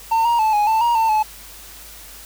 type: tone with pitch steps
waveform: triangle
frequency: 904 / 941 / 873 / 833 / 885 / 945 / 896 / 861 Hz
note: A5 / A#5 / A5 / G#5 / A5 / A#5 / A5 / A5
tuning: +47 / +16 / -14 / +5 / +10 / +23 / +31 / -38 cents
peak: -12 dBFS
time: 0.11-1.23 s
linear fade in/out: 10 ms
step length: 140 ms
effects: added 50 Hz sine -45 dBFS peak until 2.25 s + white hiss -40 dBFS RMS until 2.25 s